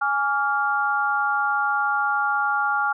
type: chord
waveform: sine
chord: D diminished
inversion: second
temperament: equal with one note detuned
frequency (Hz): 830.6 / 1147.2 / 1396.9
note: Ab5 / D6 / F6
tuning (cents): 0 / -41 / 0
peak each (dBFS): -24 / -27 / -22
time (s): 0.01-2.93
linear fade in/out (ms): 10
effects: none